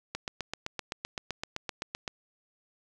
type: click train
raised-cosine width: 0.2 ms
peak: -16 dBFS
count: 16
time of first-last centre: 0.15-2.078 s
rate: 7.78 Hz
effects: none